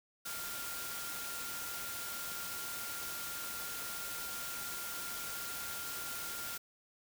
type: tone in noise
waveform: sine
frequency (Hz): 1396.9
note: F6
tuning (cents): 0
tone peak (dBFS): -46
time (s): 0.25-6.58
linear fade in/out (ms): 10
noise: white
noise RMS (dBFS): -42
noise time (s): 0.25-6.58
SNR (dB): -7
effects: none